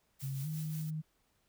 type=noise with tremolo; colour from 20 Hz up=blue; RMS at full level=-48 dBFS; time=0.19-0.91 s; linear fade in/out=20 ms; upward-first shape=sine; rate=5.6 Hz; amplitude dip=50%
type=tone with pitch glide; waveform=sine; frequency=135.6 to 155.76 Hz; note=C#3 to D#3; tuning=-38 to +2 cents; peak=-35 dBFS; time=0.22-1.02 s; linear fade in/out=20 ms; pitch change=+240 cents; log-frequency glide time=0.42-0.47 s
effects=pink hiss -75 dBFS RMS until 1.48 s